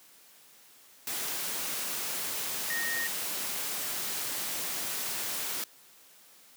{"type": "tone in noise", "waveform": "sine", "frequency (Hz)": 1857, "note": "A#6", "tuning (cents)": -7, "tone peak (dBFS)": -31, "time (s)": [2.7, 3.07], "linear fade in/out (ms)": 2, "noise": "white", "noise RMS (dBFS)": -34, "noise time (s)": [1.07, 5.64], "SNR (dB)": 0, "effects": ["white hiss -57 dBFS RMS until 6.56 s", "high-pass 150 Hz 12 dB/octave"]}